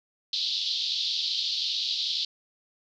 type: band-pass noise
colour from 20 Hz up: pink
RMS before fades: -29 dBFS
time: 0.33-2.25 s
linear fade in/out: 2 ms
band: 3400 to 4700 Hz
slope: 48 dB/octave
effects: none